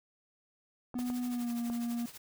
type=clicks; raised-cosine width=1 ms; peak=-29 dBFS; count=4; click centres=0.943 / 0.99 / 1.101 / 1.7 s
type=tone with pitch glide; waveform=triangle; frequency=246.6 to 236.4 Hz; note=B3 to A#3; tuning=-2 to +24 cents; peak=-30 dBFS; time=0.95-2.06 s; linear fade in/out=5 ms; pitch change=-74 cents; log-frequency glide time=1.27-1.53 s
type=noise with tremolo; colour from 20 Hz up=white; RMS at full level=-46 dBFS; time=0.98-2.18 s; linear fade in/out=10 ms; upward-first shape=triangle; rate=12 Hz; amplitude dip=80%
effects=none